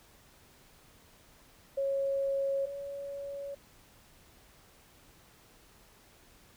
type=tone pair in turn; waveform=sine; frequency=549 / 560.9 Hz; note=C#5 / C#5; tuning=-17 / +20 cents; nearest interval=unison; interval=37 cents; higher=second; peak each=-28 / -37 dBFS; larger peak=first; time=1.77-2.66 / 2.66-3.55 s; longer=neither; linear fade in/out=10 ms; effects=pink hiss -60 dBFS RMS until 6.56 s